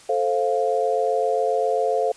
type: chord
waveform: sine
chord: F major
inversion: first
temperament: equal with one note detuned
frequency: 440 / 527.5 / 698.5 Hz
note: A4 / C5 / F5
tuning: 0 / +14 / 0 cents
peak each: -23 dBFS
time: 0.09-2.12 s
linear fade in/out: 5 ms
effects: white hiss -48 dBFS RMS until 2.16 s + resampled to 22050 Hz